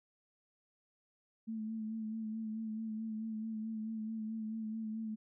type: tone with vibrato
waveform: sine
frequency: 220 Hz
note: A3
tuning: in tune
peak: -37 dBFS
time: 1.47-5.16 s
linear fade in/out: 20 ms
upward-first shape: sine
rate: 4.6 Hz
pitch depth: 32 cents each way
effects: none